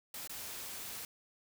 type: noise with dropouts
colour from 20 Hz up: white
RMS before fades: -44 dBFS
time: 0.14-1.05 s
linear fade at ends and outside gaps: 2 ms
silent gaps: 0.275-0.295 s
effects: none